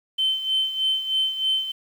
sine tone with tremolo, 3081 Hz, G7, 31 cents flat, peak -17 dBFS, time 0.18-1.72 s, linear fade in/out 10 ms, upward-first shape sine, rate 3.2 Hz, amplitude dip 70%, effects tanh soft clip ceiling -14 dBFS + 8-bit

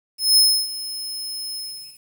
sawtooth tone with ADSR envelope, 5180 Hz, E8, 31 cents flat, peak -8 dBFS, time 0.18-2 s, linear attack 190 ms, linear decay 300 ms, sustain -17 dB, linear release 440 ms, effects 8-bit

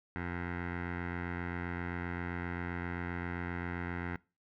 15% pulse tone with low-pass filter, 87.6 Hz, F2, 6 cents sharp, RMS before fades -38 dBFS, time 0.16-4.16 s, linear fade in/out 0 ms, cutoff 1800 Hz, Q 4.6, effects noise-tail reverb RT60 0.3 s tail -22 dB re dry

